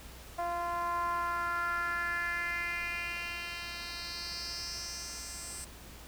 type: tone with band-pass filter sweep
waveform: 10% pulse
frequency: 345.7 Hz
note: F4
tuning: 18 cents flat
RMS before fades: -36 dBFS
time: 0.38-5.65 s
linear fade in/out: 10 ms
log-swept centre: 770 to 8300 Hz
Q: 3.7
effects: added 60 Hz sine -51 dBFS peak until 6.07 s + pink hiss -51 dBFS RMS until 6.07 s

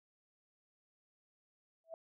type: tone with exponential growth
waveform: sine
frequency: 655 Hz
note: E5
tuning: 11 cents flat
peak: -39 dBFS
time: 1.84-1.94 s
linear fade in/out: 1 ms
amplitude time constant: 20 ms
effects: none

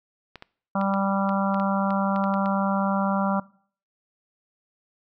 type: clicks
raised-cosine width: 0.3 ms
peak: -23 dBFS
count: 12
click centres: 0.357 / 0.424 / 0.813 / 0.939 / 1.292 / 1.544 / 1.599 / 1.906 / 2.161 / 2.24 / 2.34 / 2.459 s
type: harmonic tone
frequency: 196 Hz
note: G3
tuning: in tune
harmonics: 1 / 3 / 4 / 5 / 6 / 7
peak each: -24 / -29 / -30 / -31 / -32 / -32 dBFS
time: 0.75-3.4 s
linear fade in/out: 5 ms
effects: noise-tail reverb RT60 0.5 s tail -21 dB re dry

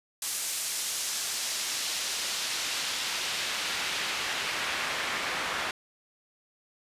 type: noise with band-pass filter sweep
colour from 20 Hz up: pink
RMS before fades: -32 dBFS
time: 0.22-5.71 s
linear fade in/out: 2 ms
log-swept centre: 8700 to 1700 Hz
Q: 0.83
effects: resampled to 32000 Hz

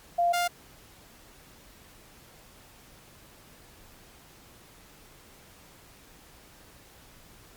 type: tone pair in turn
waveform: sine / sawtooth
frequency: 694 / 701.7 Hz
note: F5 / F5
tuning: -11 / +8 cents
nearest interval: unison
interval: 19 cents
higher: second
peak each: -21 dBFS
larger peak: neither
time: 0.18-0.33 / 0.33-0.48 s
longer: neither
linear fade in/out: 10 ms
effects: pink hiss -54 dBFS RMS until 7.56 s + Opus 48 kbps

